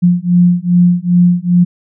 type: beating tone pair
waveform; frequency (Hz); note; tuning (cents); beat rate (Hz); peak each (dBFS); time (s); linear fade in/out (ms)
sine; 175.3 / 177.8; F3 / F3; +7 / +31; 2.5; -10; 0.02-1.65; 20
effects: none